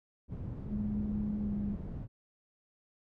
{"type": "low-pass noise", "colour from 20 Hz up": "white", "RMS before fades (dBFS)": -40, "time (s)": [0.28, 2.08], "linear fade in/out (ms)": 50, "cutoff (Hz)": 150, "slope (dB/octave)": 12}
{"type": "tone with pitch glide", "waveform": "sine", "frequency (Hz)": [209.1, 203.4], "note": ["G#3", "G#3"], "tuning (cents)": [12, -36], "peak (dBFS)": -32, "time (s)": [0.68, 1.77], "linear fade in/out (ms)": 50, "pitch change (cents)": -48, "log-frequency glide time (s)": [1.38, 1.58]}
{"effects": []}